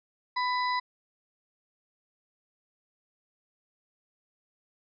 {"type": "harmonic tone", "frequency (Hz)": 996, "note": "B5", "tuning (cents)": 14, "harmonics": [1, 2, 4, 5], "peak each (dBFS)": [-27, -33, -39, -41], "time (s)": [0.36, 0.8], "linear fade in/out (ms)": 10, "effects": []}